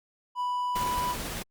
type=tone; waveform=triangle; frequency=987.8 Hz; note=B5; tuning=in tune; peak=-25 dBFS; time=0.35-1.16 s; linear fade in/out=50 ms
type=noise with tremolo; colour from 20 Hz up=pink; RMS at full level=-34 dBFS; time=0.75-1.43 s; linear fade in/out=10 ms; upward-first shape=triangle; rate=18 Hz; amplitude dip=25%
effects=Opus 48 kbps